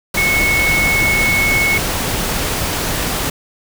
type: tone in noise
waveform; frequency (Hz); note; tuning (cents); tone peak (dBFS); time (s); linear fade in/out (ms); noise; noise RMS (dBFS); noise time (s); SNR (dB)
sine; 2200; C#7; -14; -13; 0.17-1.78; 5; pink; -19; 0.14-3.3; +3
effects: none